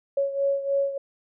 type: beating tone pair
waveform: sine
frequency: 554.4 / 557.7 Hz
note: C#5 / C#5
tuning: 0 / +10 cents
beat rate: 3.3 Hz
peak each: -23 / -28 dBFS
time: 0.17-0.98 s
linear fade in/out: 5 ms
effects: none